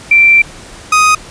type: tone pair in turn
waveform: sine / 30% pulse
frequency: 2349 / 1248.7 Hz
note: D7 / D#6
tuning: 0 / +6 cents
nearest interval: major seventh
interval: 1094 cents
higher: first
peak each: -3 dBFS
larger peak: neither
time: 0.11-0.42 / 0.92-1.15 s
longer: first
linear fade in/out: 5 ms
effects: pink hiss -33 dBFS RMS until 1.3 s + resampled to 22050 Hz